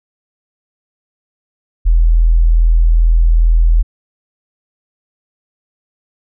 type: tone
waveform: sine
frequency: 41.2 Hz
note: E1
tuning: in tune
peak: -6 dBFS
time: 1.85-3.83 s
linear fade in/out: 20 ms
effects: none